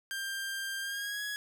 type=tone with pitch glide; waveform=sawtooth; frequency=1589 to 1671.9 Hz; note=G6 to G#6; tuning=+23 to +11 cents; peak=-31 dBFS; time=0.11-1.36 s; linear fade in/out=0 ms; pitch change=+88 cents; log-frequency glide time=0.8-1.22 s; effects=none